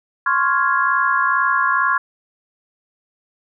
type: chord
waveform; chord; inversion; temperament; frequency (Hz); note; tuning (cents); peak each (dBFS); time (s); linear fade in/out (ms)
sine; Db major seventh; third; equal; 1046.5 / 1108.7 / 1396.9 / 1661.2; C6 / Db6 / F6 / Ab6; 0 / 0 / 0 / 0; -20; 0.26-1.98; 5
effects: none